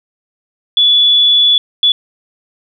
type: tone bursts at uneven times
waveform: sine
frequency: 3432 Hz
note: A7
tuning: 44 cents flat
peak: -6 dBFS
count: 2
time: 0.77-1.58 / 1.83-1.92 s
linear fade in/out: 2 ms
effects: none